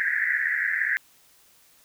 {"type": "band-pass noise", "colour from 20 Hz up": "white", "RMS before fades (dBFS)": -25, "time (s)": [0, 0.97], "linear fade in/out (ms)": 0, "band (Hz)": [1600, 2000], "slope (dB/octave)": 96, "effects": ["white hiss -58 dBFS RMS until 1.84 s"]}